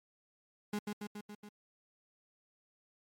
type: tone with echo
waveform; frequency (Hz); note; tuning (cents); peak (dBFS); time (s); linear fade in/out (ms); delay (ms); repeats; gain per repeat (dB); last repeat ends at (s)
35% pulse; 207.7; G#3; 0; -32; 0.73-0.79; 5; 140; 5; -3; 1.49
effects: MP3 64 kbps